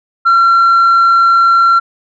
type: tone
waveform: sine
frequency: 1364 Hz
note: F6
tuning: 41 cents flat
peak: -3 dBFS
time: 0.25-1.8 s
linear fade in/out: 20 ms
effects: tanh soft clip ceiling -4 dBFS